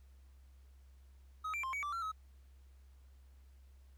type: tone with pitch steps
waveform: triangle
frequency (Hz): 1267 / 2355 / 1054 / 2262 / 1168 / 1359 / 1280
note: D#6 / D7 / C6 / C#7 / D6 / F6 / D#6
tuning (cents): +31 / +4 / +12 / +34 / -10 / -48 / +49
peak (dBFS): -35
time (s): 1.44-2.119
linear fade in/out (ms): 10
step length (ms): 97
effects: added 66 Hz sine -57 dBFS peak until 3.97 s + pink hiss -75 dBFS RMS until 3.97 s